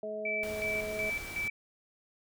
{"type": "harmonic tone", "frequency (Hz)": 213.1, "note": "G#3", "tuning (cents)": 45, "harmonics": [1, 2, 3], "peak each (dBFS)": [-46, -40, -36], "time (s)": [0.03, 1.1], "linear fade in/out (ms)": 2}
{"type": "tone with tremolo", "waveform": "sine", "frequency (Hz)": 2316, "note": "D7", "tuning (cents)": -25, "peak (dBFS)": -31, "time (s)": [0.25, 1.5], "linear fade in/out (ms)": 5, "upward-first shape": "square", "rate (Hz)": 2.7, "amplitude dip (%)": 70}
{"type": "noise", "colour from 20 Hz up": "pink", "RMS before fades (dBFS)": -44, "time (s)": [0.43, 1.48], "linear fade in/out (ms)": 2}
{"effects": []}